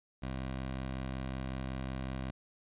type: tone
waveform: 15% pulse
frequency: 65.41 Hz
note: C2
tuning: in tune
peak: -30 dBFS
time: 0.22-2.31 s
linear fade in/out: 10 ms
effects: resampled to 8000 Hz